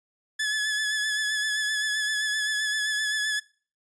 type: tone with vibrato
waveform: sawtooth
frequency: 1715 Hz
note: A6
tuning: 45 cents flat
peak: -21 dBFS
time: 0.39-3.4 s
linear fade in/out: 10 ms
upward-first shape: sine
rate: 7.7 Hz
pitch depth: 31 cents each way
effects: noise-tail reverb RT60 0.4 s tail -22 dB re dry + resampled to 22050 Hz